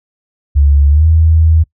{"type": "tone with pitch glide", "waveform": "sine", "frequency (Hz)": [71.2, 80.38], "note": ["C#2", "E2"], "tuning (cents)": [47, -43], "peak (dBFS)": -5, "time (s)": [0.55, 1.64], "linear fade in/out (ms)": 20, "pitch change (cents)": 210, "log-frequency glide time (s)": [0.89, 1.06], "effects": ["noise-tail reverb RT60 0.1 s tail -22 dB re dry"]}